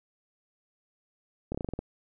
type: slowing click train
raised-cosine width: 2 ms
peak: -19 dBFS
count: 8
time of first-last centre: 1.52-1.791 s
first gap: 26 ms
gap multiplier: 1.13
effects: none